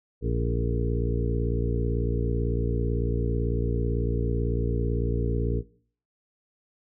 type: harmonic tone with a mistuned harmonic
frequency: 58 Hz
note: A#1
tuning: 8 cents flat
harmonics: 1 / 2 / 3 / 4 / 5 / 6 / 7 / 8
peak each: -27 / -29 / -36 / -35 / -35 / -38 / -34 / -35 dBFS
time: 0.21-5.63 s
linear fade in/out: 50 ms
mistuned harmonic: 7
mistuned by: +36 cents
effects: noise-tail reverb RT60 0.5 s tail -18 dB re dry